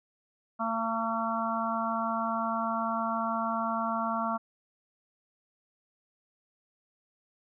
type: harmonic tone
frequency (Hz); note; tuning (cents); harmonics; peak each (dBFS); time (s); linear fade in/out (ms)
226.4; A3; +50; 1 / 3 / 4 / 5 / 6; -34 / -34 / -35 / -33 / -35; 0.59-4.38; 20
effects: none